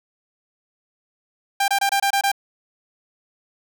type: tone bursts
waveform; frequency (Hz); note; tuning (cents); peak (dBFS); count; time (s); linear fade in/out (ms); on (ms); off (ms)
sawtooth; 794; G5; +22; -13; 7; 1.6-2.317; 5; 81; 25
effects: none